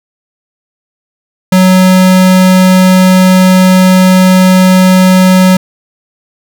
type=tone; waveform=square; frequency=185.5 Hz; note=F#3; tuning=5 cents sharp; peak=-3 dBFS; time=1.52-5.57 s; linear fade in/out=5 ms; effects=none